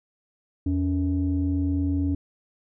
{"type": "tone pair together", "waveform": "sine", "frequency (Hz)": [84, 280.6], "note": ["E2", "C#4"], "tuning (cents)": [33, 21], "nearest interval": "octave + major sixth", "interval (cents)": 2088, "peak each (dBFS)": -23, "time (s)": [0.66, 2.15], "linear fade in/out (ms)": 5, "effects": ["tanh soft clip ceiling -16 dBFS"]}